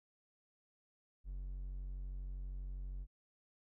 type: tone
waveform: triangle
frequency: 46.25 Hz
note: F#1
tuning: in tune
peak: -39 dBFS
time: 1.24-3.07 s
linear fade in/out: 50 ms
effects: none